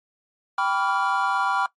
triangle chord, G dominant seventh, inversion none, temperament equal with one note detuned, 784 / 987.8 / 1149.2 / 1396.9 Hz, G5 / B5 / D6 / F6, 0 / 0 / -38 / 0 cents, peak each -24 dBFS, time 0.58-1.66 s, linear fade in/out 2 ms, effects noise-tail reverb RT60 0.1 s tail -19 dB re dry + MP3 48 kbps

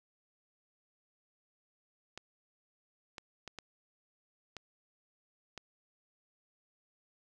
clicks, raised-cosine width 0.2 ms, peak -26 dBFS, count 6, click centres 2.176 / 3.182 / 3.477 / 3.587 / 4.567 / 5.577 s, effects none

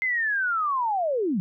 sine linear sweep, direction down, 2090 to 164.81 Hz, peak -22 dBFS, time 0.02-1.4 s, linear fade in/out 0 ms, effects none

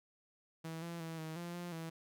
sawtooth tone with pitch steps, 162.5 / 169.6 / 163.2 / 158.9 / 172.6 / 175 / 163.6 Hz, E3 / E3 / E3 / D#3 / F3 / F3 / E3, -24 / +50 / -17 / +37 / -20 / +4 / -13 cents, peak -38 dBFS, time 0.64-1.9 s, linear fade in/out 10 ms, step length 180 ms, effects none

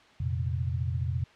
sine chord, F suspended fourth, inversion none, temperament just, 87.31 / 116.41 / 130.96 Hz, F2 / Bb2 / C3, 0 / -2 / +2 cents, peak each -30 / -33 / -32 dBFS, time 0.2-1.24 s, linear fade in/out 5 ms, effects white hiss -56 dBFS RMS until 1.35 s + low-pass 3000 Hz 12 dB/octave

